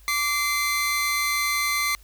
sawtooth tone pair together, 1162.3 / 2071 Hz, D6 / C7, -18 / -18 cents, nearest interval minor seventh, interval 1000 cents, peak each -23 / -20 dBFS, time 0.08-1.95 s, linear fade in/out 0 ms, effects added 50 Hz sine -48 dBFS peak until 2.03 s + white hiss -57 dBFS RMS until 2.03 s

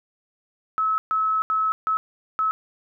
sine tone bursts at uneven times, 1294 Hz, E6, 32 cents flat, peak -19 dBFS, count 5, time 0.78-0.98 / 1.11-1.42 / 1.5-1.72 / 1.87-1.97 / 2.39-2.51 s, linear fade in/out 0 ms, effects none

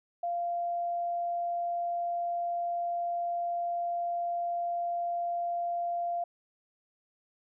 sine tone, 693 Hz, F5, 14 cents flat, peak -29 dBFS, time 0.23-6.24 s, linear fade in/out 5 ms, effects none

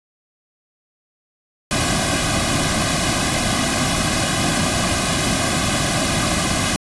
pink noise with comb filter, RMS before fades -19 dBFS, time 1.71-6.76 s, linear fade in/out 0 ms, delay 2.2 ms, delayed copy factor -0.8, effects resampled to 24000 Hz

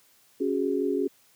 sine chord, C# suspended fourth, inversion none, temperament equal, 277.2 / 370 / 415.3 Hz, C#4 / F#4 / G#4, 0 / 0 / 0 cents, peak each -28 dBFS, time 0.4-1.08 s, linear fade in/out 10 ms, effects white hiss -61 dBFS RMS until 1.35 s + high-pass 80 Hz 12 dB/octave

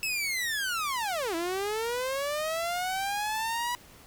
sawtooth linear two-way sweep, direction down then up, 2637 to 324.9 to 980 Hz, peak -25 dBFS, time 0.03-3.75 s, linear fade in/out 0 ms, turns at 1.35 s, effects pink hiss -53 dBFS RMS until 4.06 s

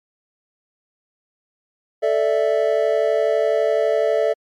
triangle chord, A suspended fourth, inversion none, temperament equal, 440 / 587.3 / 659.3 Hz, A4 / D5 / E5, 0 / 0 / 0 cents, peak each -18 dBFS, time 2.02-4.34 s, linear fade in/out 20 ms, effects MP3 96 kbps

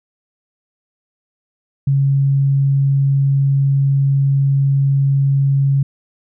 sine tone, 138 Hz, C#3, 7 cents flat, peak -11 dBFS, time 1.87-5.83 s, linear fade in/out 5 ms, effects none

